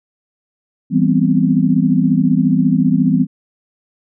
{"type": "chord", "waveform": "sine", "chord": "C major seventh", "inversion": "first", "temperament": "equal", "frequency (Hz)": [164.81, 196, 246.9, 261.6], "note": ["E3", "G3", "B3", "C4"], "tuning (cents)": [0, 0, 0, 0], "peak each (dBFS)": -16, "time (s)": [0.9, 3.27], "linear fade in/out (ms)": 50, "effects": []}